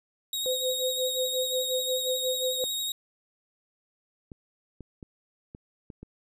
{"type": "tone with vibrato", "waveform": "sawtooth", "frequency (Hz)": 3765, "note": "A#7", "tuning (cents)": 16, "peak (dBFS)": -26, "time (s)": [0.33, 2.92], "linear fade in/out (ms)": 2, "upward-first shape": "triangle", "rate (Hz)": 11, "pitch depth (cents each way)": 21}
{"type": "tone with tremolo", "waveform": "sine", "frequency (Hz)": 511, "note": "C5", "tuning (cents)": -41, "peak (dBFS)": -25, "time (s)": [0.46, 2.64], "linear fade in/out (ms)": 0, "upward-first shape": "sine", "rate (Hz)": 5.6, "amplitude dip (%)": 85}
{"type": "clicks", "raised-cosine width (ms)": 3, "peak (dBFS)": -29, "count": 6, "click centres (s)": [4.318, 4.807, 5.028, 5.549, 5.902, 6.03]}
{"effects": []}